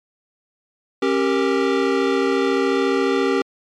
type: chord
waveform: square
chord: G diminished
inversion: second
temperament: equal with one note detuned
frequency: 271.6 / 392 / 466.2 Hz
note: Db4 / G4 / Bb4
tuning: -35 / 0 / 0 cents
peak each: -22 / -20 / -23 dBFS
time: 1.02-3.42 s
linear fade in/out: 5 ms
effects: low-pass 4000 Hz 12 dB/octave + MP3 96 kbps